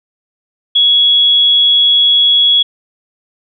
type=tone; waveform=sine; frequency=3350 Hz; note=G#7; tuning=14 cents sharp; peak=-6 dBFS; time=0.75-2.63 s; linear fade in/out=10 ms; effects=none